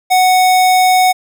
square tone, 740 Hz, F#5, in tune, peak -8 dBFS, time 0.1-1.13 s, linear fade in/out 20 ms, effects none

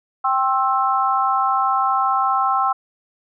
sine chord, C major, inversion second, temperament equal with one note detuned, 784 / 1063.6 / 1318.5 Hz, G5 / C6 / E6, 0 / +28 / 0 cents, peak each -20 dBFS, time 0.24-2.73 s, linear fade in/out 10 ms, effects none

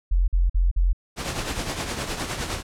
sine tone bursts, 43.65 Hz, F1, in tune, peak -16 dBFS, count 4, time 0.11-0.931 s, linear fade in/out 10 ms, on 170 ms, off 47 ms
pink noise with tremolo, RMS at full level -26 dBFS, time 1.16-2.63 s, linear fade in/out 50 ms, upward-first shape triangle, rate 9.7 Hz, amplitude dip 60%
effects low-pass 9000 Hz 12 dB/octave

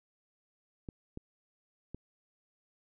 clicks, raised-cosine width 3 ms, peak -28 dBFS, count 3, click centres 0.888 / 1.174 / 1.946 s, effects none

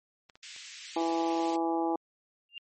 clicks, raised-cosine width 0.2 ms, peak -34 dBFS, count 4, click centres 0.298 / 0.355 / 0.563 / 0.977 s
pink high-pass noise, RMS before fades -44 dBFS, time 0.43-1.56 s, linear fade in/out 0 ms, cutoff 2100 Hz, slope 24 dB/octave
harmonic tone, 165.8 Hz, E3, 10 cents sharp, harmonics 2 / 3 / 4 / 5 / 6 / 7, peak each -29 / -37 / -37 / -31 / -42 / -44 dBFS, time 0.96-1.96 s, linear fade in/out 5 ms
sine tone with exponential growth, 2794 Hz, F7, in tune, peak -34 dBFS, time 2.49-2.58 s, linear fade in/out 1 ms, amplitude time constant 19 ms
effects low-pass 8000 Hz 12 dB/octave + MP3 32 kbps

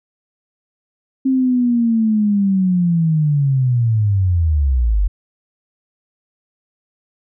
sine linear sweep, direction down, 266.8 to 45.1 Hz, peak -12 dBFS, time 1.25-5.08 s, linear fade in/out 10 ms, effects none

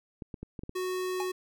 clicks, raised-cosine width 3 ms, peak -26 dBFS, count 6, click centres 0.222 / 0.342 / 0.43 / 0.592 / 0.635 / 0.694 s
square tone, 368.7 Hz, F#4, 6 cents flat, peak -31 dBFS, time 0.75-1.32 s, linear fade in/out 10 ms
square tone with exponential decay, 830.6 Hz, G#5, in tune, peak -31 dBFS, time 1.2-1.31 s, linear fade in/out 1 ms, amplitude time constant 23 ms
effects none

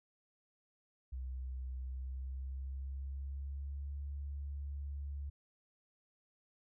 sine tone with pitch glide, 64.2 to 70.82 Hz, C2 to C#2, -32 to +38 cents, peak -39 dBFS, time 1.12-5.3 s, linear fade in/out 10 ms, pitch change +170 cents, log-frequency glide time 1.79-3.96 s, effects none

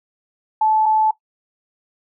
sine tone pair in turn, 869 / 869 Hz, A5 / A5, -22 / -22 cents, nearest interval unison, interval 0 cents, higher neither, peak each -13 dBFS, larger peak neither, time 0.61-0.86 / 0.86-1.11 s, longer neither, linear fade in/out 5 ms, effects noise-tail reverb RT60 0.1 s tail -17 dB re dry

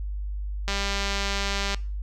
click train, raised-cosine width 0.2 ms, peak -11 dBFS, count 213, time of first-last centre 0.68-1.745 s, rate 199 Hz, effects noise-tail reverb RT60 0.4 s tail -21 dB re dry + added 50 Hz sine -28 dBFS peak until 2.02 s

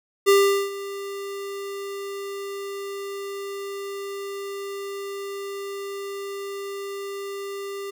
square tone with ADSR envelope, 397.3 Hz, G4, 23 cents sharp, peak -13 dBFS, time 0.26-7.91 s, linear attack 27 ms, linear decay 410 ms, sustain -18 dB, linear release 13 ms, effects none

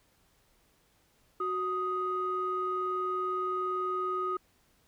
sine tone pair together, 370 / 1248.8 Hz, F#4 / D#6, 0 / +6 cents, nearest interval octave + major sixth, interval 2106 cents, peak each -33 / -30 dBFS, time 1.4-4.37 s, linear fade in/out 5 ms, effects tanh soft clip ceiling -22 dBFS + pink hiss -68 dBFS RMS until 4.87 s

